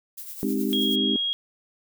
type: noise with tremolo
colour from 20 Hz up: violet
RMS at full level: -36 dBFS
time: 0.17-0.96 s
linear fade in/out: 10 ms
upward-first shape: sine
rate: 9.5 Hz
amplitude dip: 50%
type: chord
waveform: sine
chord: Ab major seventh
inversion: none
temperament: equal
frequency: 207.7 / 261.6 / 311.1 / 392 Hz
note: Ab3 / C4 / Eb4 / G4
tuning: 0 / 0 / 0 / 0 cents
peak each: -27 / -27 / -29 / -30 dBFS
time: 0.43-1.16 s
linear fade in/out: 0 ms
type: tone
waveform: sine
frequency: 3279 Hz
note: G#7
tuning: 23 cents flat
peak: -23 dBFS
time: 0.73-1.33 s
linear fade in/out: 0 ms
effects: none